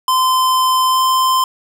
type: tone with pitch glide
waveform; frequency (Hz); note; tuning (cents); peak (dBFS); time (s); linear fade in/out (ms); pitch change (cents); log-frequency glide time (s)
square; 1031 to 1037.6; C6 to C6; -26 to -15; -12; 0.08-1.44; 2; +11; 0.88-1
effects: none